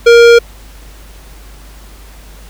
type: tone with hard clipping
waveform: sine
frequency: 469.5 Hz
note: A#4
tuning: 12 cents sharp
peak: -3 dBFS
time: 0.06-0.39 s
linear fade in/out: 10 ms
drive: 17 dB
effects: added 50 Hz sine -33 dBFS peak until 2.49 s + pink hiss -40 dBFS RMS until 2.49 s